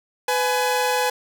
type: tone pair together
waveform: sawtooth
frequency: 500 / 840.9 Hz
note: B4 / G#5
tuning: +21 / +21 cents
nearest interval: major sixth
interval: 900 cents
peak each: -18 dBFS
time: 0.28-1.1 s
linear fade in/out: 5 ms
effects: none